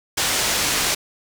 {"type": "low-pass noise", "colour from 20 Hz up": "white", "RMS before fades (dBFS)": -21, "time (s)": [0.17, 0.95], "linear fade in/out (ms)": 10, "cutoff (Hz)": 7500, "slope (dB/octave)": 12, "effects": []}